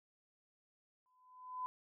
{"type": "tone with exponential growth", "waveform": "sine", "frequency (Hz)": 1009, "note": "B5", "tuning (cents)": 37, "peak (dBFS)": -36, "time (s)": [1.06, 1.66], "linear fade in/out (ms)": 0, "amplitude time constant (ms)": 130, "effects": []}